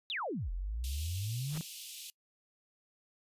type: exponential two-way sweep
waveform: sine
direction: down then up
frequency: 4000 to 41.24 to 164.3 Hz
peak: -34 dBFS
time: 0.1-1.61 s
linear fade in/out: 0 ms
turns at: 0.51 s
type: high-pass noise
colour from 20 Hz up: pink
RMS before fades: -46 dBFS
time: 0.84-2.1 s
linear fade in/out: 0 ms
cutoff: 2700 Hz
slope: 48 dB/octave
type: noise with exponential growth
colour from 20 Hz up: pink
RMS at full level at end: -41 dBFS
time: 1.44-1.58 s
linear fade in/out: 5 ms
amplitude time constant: 30 ms
effects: noise-tail reverb RT60 0.1 s tail -24 dB re dry + resampled to 32000 Hz